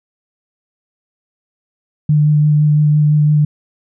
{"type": "tone with vibrato", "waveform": "sine", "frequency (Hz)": 150, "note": "D3", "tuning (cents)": 37, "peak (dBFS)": -8, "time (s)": [2.09, 3.45], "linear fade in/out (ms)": 5, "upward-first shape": "sine", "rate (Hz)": 5.9, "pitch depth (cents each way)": 13, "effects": []}